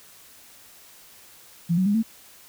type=tone with pitch steps; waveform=sine; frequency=170 / 186.46 / 204.5 / 224.3 Hz; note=F3 / F#3 / G#3 / A3; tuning=-46 / +14 / -26 / +34 cents; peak=-18 dBFS; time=1.69-2.03 s; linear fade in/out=20 ms; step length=85 ms; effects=white hiss -50 dBFS RMS until 2.48 s